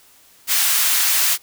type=high-pass noise; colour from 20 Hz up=white; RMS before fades=-17 dBFS; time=0.47-1.38 s; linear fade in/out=50 ms; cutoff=1200 Hz; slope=12 dB/octave; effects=white hiss -51 dBFS RMS until 1.42 s